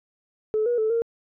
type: tone with pitch steps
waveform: sine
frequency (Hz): 432.1 / 481.3 / 436.9 / 462.4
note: A4 / B4 / A4 / A#4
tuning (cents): -31 / -45 / -12 / -14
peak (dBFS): -19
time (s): 0.54-1.02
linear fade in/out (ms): 0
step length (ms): 120
effects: tanh soft clip ceiling -15 dBFS